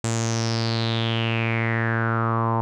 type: tone with low-pass filter sweep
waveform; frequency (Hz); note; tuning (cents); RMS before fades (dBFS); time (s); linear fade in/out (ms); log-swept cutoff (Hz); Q
sawtooth; 114.2; A#2; -35; -23; 0.04-2.61; 0; 7700 to 940; 6.4
effects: none